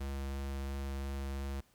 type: tone with vibrato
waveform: square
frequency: 68.6 Hz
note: C#2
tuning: 17 cents flat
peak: -37 dBFS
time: 0-1.61 s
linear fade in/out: 10 ms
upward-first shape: triangle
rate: 2.9 Hz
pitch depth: 10 cents each way
effects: pink hiss -69 dBFS RMS until 1.74 s